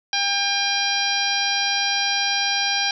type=harmonic tone; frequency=801 Hz; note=G5; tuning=37 cents sharp; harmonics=1 / 2 / 3 / 4 / 5 / 6 / 7; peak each=-27 / -27 / -27 / -27 / -27 / -27 / -27 dBFS; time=0.13-2.91 s; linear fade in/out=2 ms; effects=none